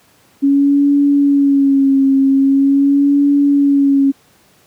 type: tone with vibrato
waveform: sine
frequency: 277.5 Hz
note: C#4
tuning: 2 cents sharp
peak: -8 dBFS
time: 0.42-4.12 s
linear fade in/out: 20 ms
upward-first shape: sine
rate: 0.43 Hz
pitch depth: 43 cents each way
effects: pink hiss -51 dBFS RMS until 4.66 s + high-pass 100 Hz 12 dB/octave